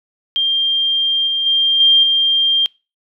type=tone with level steps; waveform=sine; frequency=3190 Hz; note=G7; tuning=30 cents sharp; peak=-13 / -15 / -11 / -7 / -11 dBFS; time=0.36-2.66 s; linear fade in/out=0 ms; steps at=1.27 / 1.46 / 1.8 / 2.03 s; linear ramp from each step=5 ms; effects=noise-tail reverb RT60 0.3 s tail -24 dB re dry